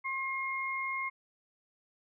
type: tone pair together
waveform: sine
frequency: 1072 / 2138 Hz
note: C6 / C7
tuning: +42 / +37 cents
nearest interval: octave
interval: 1195 cents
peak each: -36 / -34 dBFS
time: 0.04-1.1 s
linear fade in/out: 20 ms
effects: none